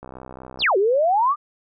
click train, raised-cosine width 1 ms, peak -23 dBFS, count 39, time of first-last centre 0.03-0.621 s, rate 64.3 Hz
sine exponential two-way sweep, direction down then up, 5600 to 370 to 1236 Hz, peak -15 dBFS, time 0.59-1.36 s, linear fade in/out 50 ms, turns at 0.77 s
effects none

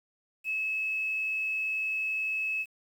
sine tone with quantisation, 2589 Hz, E7, 32 cents flat, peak -28 dBFS, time 0.44-2.66 s, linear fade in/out 50 ms, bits 9, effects none

